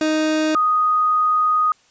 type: tone pair in turn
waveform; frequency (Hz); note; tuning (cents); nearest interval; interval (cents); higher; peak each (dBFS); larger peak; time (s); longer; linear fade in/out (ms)
30% pulse / sine; 311.1 / 1244.4; D#4 / D#6; 0 / 0; 2 octaves; 2400; second; -14; neither; 0.01-0.55 / 0.55-1.72; second; 2
effects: white hiss -56 dBFS RMS until 1.9 s + resampled to 16000 Hz